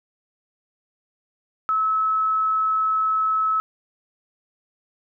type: tone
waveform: sine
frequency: 1296 Hz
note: E6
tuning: 30 cents flat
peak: -18 dBFS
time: 1.69-3.6 s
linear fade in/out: 0 ms
effects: none